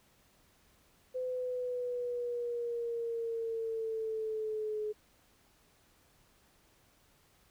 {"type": "exponential sweep", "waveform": "sine", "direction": "down", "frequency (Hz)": [510, 423.7], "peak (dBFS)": -33, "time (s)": [1.14, 4.93], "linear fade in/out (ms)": 20, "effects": ["pink hiss -67 dBFS RMS until 7.5 s"]}